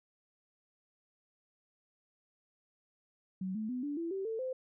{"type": "tone with pitch steps", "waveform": "sine", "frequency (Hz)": [187.8, 217, 250.7, 289.6, 334.6, 386.6, 446.7, 516.1], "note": ["F#3", "A3", "B3", "D4", "E4", "G4", "A4", "C5"], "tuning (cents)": [26, -24, 26, -24, 26, -24, 26, -24], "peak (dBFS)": -34, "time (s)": [3.41, 4.53], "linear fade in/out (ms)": 5, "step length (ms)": 140, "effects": []}